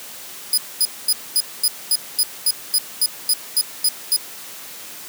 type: tone bursts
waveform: 15% pulse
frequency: 4978 Hz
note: D#8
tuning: in tune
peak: -7 dBFS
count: 14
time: 0.53-4.164 s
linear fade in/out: 2 ms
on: 46 ms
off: 230 ms
effects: white hiss -36 dBFS RMS until 5.08 s + high-pass 150 Hz 12 dB/octave